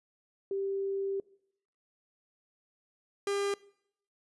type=tone pair in turn; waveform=sine / 45% pulse; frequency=392 / 400.9 Hz; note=G4 / G4; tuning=0 / +39 cents; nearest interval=unison; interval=39 cents; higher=second; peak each=-30 / -29 dBFS; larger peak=second; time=0.51-1.2 / 3.27-3.54 s; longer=first; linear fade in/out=2 ms; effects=noise-tail reverb RT60 0.7 s tail -22 dB re dry + resampled to 24000 Hz